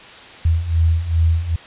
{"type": "beating tone pair", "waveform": "sine", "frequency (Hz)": [80.6, 83.1], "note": ["E2", "E2"], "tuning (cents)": [-38, 15], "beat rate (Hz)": 2.5, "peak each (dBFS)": [-19, -15], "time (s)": [0.45, 1.56], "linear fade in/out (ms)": 5, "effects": ["white hiss -39 dBFS RMS until 1.66 s", "resampled to 8000 Hz"]}